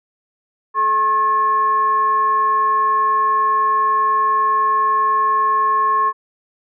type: tone with frequency modulation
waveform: sine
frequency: 1081 Hz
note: C#6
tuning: 44 cents flat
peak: -13 dBFS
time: 0.74-6.13 s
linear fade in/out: 50 ms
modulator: 651 Hz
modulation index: 0.3
effects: none